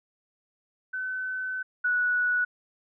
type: tone pair in turn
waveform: sine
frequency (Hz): 1516 / 1471.1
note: F#6 / F#6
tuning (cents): +42 / -10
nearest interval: minor second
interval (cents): 52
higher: first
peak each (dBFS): -29 / -22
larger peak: second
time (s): 0.93-1.63 / 1.84-2.45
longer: first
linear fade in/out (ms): 10
effects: none